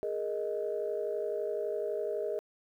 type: chord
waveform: sine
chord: Ab suspended second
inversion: none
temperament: just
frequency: 415.3 / 467.2 / 623 Hz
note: Ab4 / Bb4 / Eb5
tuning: 0 / +4 / +2 cents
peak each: -34 / -36 / -35 dBFS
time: 0.03-2.39 s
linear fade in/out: 0 ms
effects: tanh soft clip ceiling -22 dBFS + 11-bit